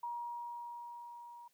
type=tone with level ramp; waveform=sine; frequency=951 Hz; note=A#5; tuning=34 cents sharp; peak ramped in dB=-37 to -50 dBFS; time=0.03-1.48 s; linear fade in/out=5 ms; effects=white hiss -75 dBFS RMS until 1.53 s